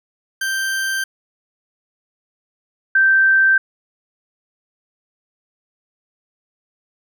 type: tone pair in turn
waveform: 40% pulse / sine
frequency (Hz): 1568 / 1561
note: G6 / G6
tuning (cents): 0 / -8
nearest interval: unison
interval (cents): 8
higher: first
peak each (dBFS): -18 / -10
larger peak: second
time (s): 0.41-1.04 / 2.95-3.58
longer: neither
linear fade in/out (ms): 5
effects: none